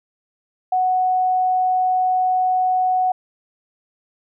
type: tone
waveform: sine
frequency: 740 Hz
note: F#5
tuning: in tune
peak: -15 dBFS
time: 0.72-3.12 s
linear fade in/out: 5 ms
effects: none